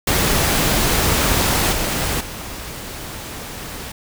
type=noise with level steps; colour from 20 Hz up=pink; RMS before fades=-17 / -21 / -31 dBFS; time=0.07-3.92 s; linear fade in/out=5 ms; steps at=1.72 / 2.2 s; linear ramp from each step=10 ms; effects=none